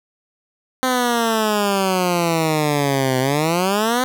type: exponential two-way sweep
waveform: 10% pulse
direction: down then up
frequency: 259.7 to 127.7 to 259.7 Hz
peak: -8 dBFS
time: 0.83-4.04 s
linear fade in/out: 0 ms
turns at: 3.19 s
effects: none